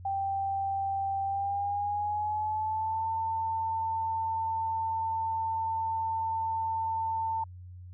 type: tone with pitch glide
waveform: sine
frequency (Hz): 784 to 895.4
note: G5 to A5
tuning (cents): 0 to +30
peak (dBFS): -28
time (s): 0.05-7.44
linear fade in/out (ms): 5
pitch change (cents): +230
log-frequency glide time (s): 1.24-3.08
effects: added 90 Hz sine -43 dBFS peak until 7.93 s